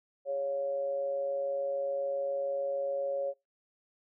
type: tone with amplitude modulation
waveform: sine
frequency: 555 Hz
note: C#5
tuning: 2 cents sharp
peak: -27 dBFS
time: 0.25-3.34 s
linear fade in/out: 50 ms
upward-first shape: sine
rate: 147 Hz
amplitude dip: 50%
effects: noise-tail reverb RT60 0.2 s tail -22 dB re dry